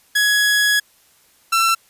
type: tone pair in turn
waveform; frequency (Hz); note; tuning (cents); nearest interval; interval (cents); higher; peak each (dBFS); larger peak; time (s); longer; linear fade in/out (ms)
sawtooth; 1676 / 1344.1; G#6 / E6; +15 / +33; major third; 382; first; -10; neither; 0.15-0.8 / 1.52-1.75; first; 10
effects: white hiss -55 dBFS RMS until 1.89 s + resampled to 32000 Hz